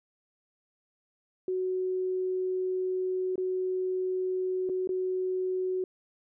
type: tone with dropouts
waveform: sine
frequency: 370.9 Hz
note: F#4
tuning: 4 cents sharp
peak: -27 dBFS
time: 1.48-5.84 s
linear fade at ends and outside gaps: 2 ms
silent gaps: 3.357-3.379 / 4.691-4.696 / 4.874-4.891 s
effects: none